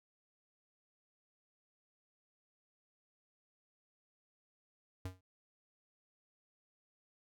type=tone with exponential decay; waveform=square; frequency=92.5 Hz; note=F#2; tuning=in tune; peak=-37 dBFS; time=5.05-5.21 s; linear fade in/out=5 ms; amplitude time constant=34 ms; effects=none